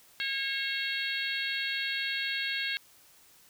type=harmonic tone; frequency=544 Hz; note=C#5; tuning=33 cents flat; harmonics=3 / 4 / 5 / 6 / 7 / 8; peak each=-35 / -36 / -37 / -38 / -38 / -39 dBFS; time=0.2-2.77 s; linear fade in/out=0 ms; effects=white hiss -59 dBFS RMS until 3.49 s